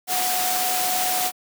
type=tone in noise; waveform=sine; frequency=734 Hz; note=F#5; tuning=14 cents flat; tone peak=-25 dBFS; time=0.07-1.32 s; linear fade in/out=50 ms; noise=white; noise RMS=-24 dBFS; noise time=0.07-1.32 s; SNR=-4 dB; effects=high-pass 200 Hz 12 dB/octave